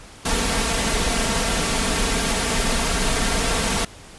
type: noise with comb filter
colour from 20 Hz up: pink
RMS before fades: -21 dBFS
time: 0.25-3.85 s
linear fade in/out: 5 ms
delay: 4.4 ms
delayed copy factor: +0.6
effects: pink hiss -43 dBFS RMS until 4.18 s + resampled to 24000 Hz